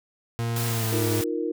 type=tone with pitch glide; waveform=40% pulse; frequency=116.54 to 106.25 Hz; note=A#2 to G#2; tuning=0 to +40 cents; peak=-24 dBFS; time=0.39-1.21 s; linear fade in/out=0 ms; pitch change=-160 cents; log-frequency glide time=0.68-1.09 s
type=noise; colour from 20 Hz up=white; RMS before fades=-32 dBFS; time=0.56-1.24 s; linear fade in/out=2 ms
type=chord; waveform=sine; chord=Eb suspended second; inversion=none; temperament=just; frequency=311.1 / 350 / 466.7 Hz; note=Eb4 / F4 / Bb4; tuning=0 / +4 / +2 cents; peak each=-29 dBFS; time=0.92-1.52 s; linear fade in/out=10 ms
effects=none

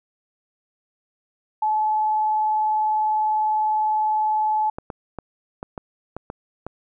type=tone with vibrato; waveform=sine; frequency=860 Hz; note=A5; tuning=40 cents flat; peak=-18 dBFS; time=1.62-4.7 s; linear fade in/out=5 ms; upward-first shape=square; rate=20 Hz; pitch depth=12 cents each way
type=clicks; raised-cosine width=1 ms; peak=-17 dBFS; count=8; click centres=4.785 / 4.902 / 5.187 / 5.629 / 5.778 / 6.166 / 6.301 / 6.666 s
effects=none

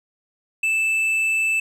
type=tone with tanh clipping; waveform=sine; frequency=2637 Hz; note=E7; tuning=in tune; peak=-19 dBFS; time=0.63-1.6 s; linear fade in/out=5 ms; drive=6 dB; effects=none

